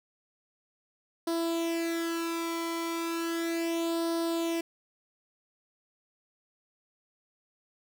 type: tone with flanger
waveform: sawtooth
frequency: 333.5 Hz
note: E4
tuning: 20 cents sharp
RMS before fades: -31 dBFS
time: 1.27-4.61 s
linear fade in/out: 5 ms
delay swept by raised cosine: 0.21 to 0.92 ms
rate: 0.35 Hz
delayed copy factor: +0.7
effects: none